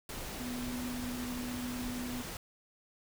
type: tone in noise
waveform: sine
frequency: 246.8 Hz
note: B3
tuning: 1 cent flat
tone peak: -37 dBFS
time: 0.4-2.22 s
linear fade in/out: 2 ms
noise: pink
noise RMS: -42 dBFS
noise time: 0.09-2.37 s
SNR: +2 dB
effects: none